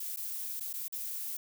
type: noise with dropouts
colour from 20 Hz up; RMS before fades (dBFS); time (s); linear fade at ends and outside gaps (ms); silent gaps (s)
violet; -38; 0-1.37; 5; 0.162-0.171 / 0.598-0.606 / 0.73-0.737 / 0.882-0.924
effects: none